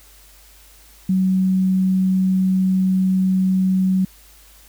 sine tone, 187.8 Hz, F#3, 26 cents sharp, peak -14 dBFS, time 1.09-4.05 s, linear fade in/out 5 ms, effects added 50 Hz sine -49 dBFS peak until 4.68 s + white hiss -49 dBFS RMS until 4.68 s

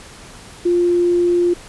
sine tone, 350 Hz, F4, 4 cents sharp, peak -12 dBFS, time 0.65-1.54 s, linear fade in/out 10 ms, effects pink hiss -39 dBFS RMS until 1.68 s + resampled to 24000 Hz

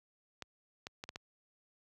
clicks, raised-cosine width 0.2 ms, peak -25 dBFS, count 5, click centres 0.423 / 0.869 / 1.039 / 1.091 / 1.159 s, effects high-pass 60 Hz 12 dB/octave

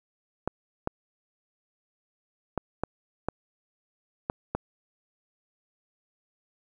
clicks, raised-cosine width 1 ms, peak -13 dBFS, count 7, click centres 0.476 / 0.874 / 2.577 / 2.836 / 3.286 / 4.299 / 4.55 s, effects 9-bit

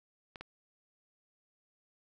clicks, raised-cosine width 0.3 ms, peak -29 / -28 dBFS, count 2, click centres 0.358 / 0.41 s, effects none

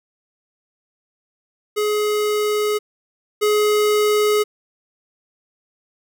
square tone pair in turn, 420.9 / 420.9 Hz, G#4 / G#4, +23 / +23 cents, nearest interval unison, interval 0 cents, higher neither, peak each -18 / -15 dBFS, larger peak second, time 1.76-2.79 / 3.41-4.44 s, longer neither, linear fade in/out 20 ms, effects none

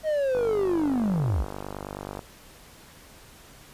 triangle linear sweep, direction down, 638 to 43.65 Hz, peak -20 dBFS, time 0.03-1.46 s, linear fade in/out 50 ms
click train, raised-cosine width 1 ms, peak -20 dBFS, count 92, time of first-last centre 0.35-2.192 s, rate 49.4 Hz
effects pink hiss -50 dBFS RMS until 3.73 s + resampled to 32000 Hz

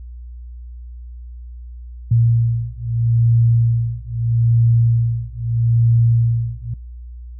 sine beating tone pair, 116 / 116.78 Hz, A#2 / A#2, -8 / +4 cents, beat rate 0.78 Hz, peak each -16 dBFS, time 2.11-6.74 s, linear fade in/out 5 ms, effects noise-tail reverb RT60 0.4 s tail -25 dB re dry + added 60 Hz sine -31 dBFS peak until 7.39 s

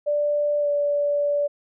sine tone with pitch glide, 587.3 to 579.2 Hz, D5 to D5, 0 to -24 cents, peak -19 dBFS, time 0.06-1.48 s, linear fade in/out 20 ms, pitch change -24 cents, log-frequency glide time 0.6-0.68 s, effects none

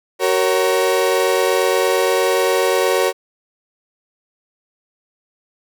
35% pulse chord, F# major, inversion none, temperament equal with one note detuned, 377.3 / 466.2 / 554.4 Hz, F#4 / A#4 / C#5, +34 / 0 / 0 cents, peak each -17 dBFS, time 0.19-3.13 s, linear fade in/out 50 ms, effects none

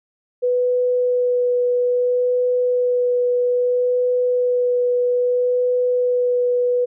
sine tone with vibrato, 493.9 Hz, B4, in tune, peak -15 dBFS, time 0.42-6.86 s, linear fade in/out 20 ms, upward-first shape sine, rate 0.61 Hz, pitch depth 9 cents each way, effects none

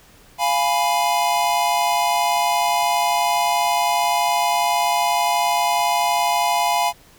square chord, F diminished, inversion none, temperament equal, 698.5 / 830.6 / 987.8 Hz, F5 / Ab5 / Cb6, 0 / 0 / 0 cents, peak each -22 dBFS, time 0.38-6.93 s, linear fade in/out 50 ms, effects pink hiss -50 dBFS RMS until 7.18 s

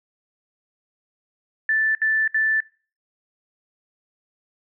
sine tone bursts, 1760 Hz, A6, in tune, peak -17 dBFS, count 3, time 1.69-2.604 s, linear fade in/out 2 ms, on 260 ms, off 67 ms, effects noise-tail reverb RT60 0.4 s tail -23 dB re dry

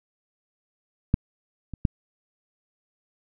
clicks, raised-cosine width 5 ms, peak -6 / -22 / -7 dBFS, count 3, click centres 1.141 / 1.737 / 1.852 s, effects none

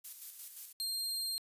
violet noise with tremolo, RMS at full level -43 dBFS, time 0.04-0.73 s, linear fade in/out 10 ms, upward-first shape square, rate 5.7 Hz, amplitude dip 45%
sawtooth tone, 4194 Hz, C8, 3 cents sharp, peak -32 dBFS, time 0.8-1.38 s, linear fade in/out 0 ms
effects resampled to 32000 Hz

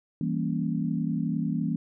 sine chord, E diminished seventh, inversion none, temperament equal, 164.81 / 196 / 233.1 / 277.2 Hz, E3 / G3 / Bb3 / Db4, 0 / 0 / 0 / 0 cents, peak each -29 / -32 / -30 / -33 dBFS, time 0.21-1.76 s, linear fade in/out 2 ms, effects none

